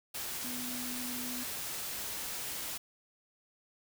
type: tone in noise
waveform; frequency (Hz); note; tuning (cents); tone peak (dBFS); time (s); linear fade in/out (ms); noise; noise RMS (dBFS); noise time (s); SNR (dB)
sine; 247.8; B3; +6; -41; 0.44-1.44; 10; white; -39; 0.14-2.78; -5
effects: none